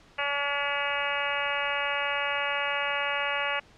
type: harmonic tone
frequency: 284.7 Hz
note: C#4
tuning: 46 cents sharp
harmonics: 2 / 3 / 4 / 5 / 6 / 7 / 8 / 9 / 10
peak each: -35 / -35 / -35 / -35 / -35 / -35 / -35 / -35 / -35 dBFS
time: 0.18-3.6 s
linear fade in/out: 10 ms
effects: pink hiss -56 dBFS RMS until 3.77 s + low-pass 5000 Hz 12 dB/octave